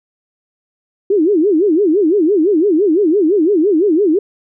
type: tone with vibrato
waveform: sine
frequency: 358.9 Hz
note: F4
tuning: 47 cents sharp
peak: -9 dBFS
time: 1.1-4.19 s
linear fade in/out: 5 ms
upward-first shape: sine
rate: 5.9 Hz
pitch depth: 290 cents each way
effects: none